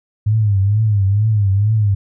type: tone with vibrato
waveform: sine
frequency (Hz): 103.3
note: G#2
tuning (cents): -9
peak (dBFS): -11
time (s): 0.26-1.95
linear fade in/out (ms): 10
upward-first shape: triangle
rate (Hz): 2.2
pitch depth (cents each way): 140
effects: none